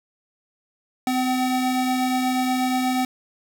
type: tone pair together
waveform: square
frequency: 256.1 / 760 Hz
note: C4 / F#5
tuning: -37 / +46 cents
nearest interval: octave + perfect fifth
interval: 1883 cents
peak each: -22 / -26 dBFS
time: 1.07-3.05 s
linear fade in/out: 2 ms
effects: none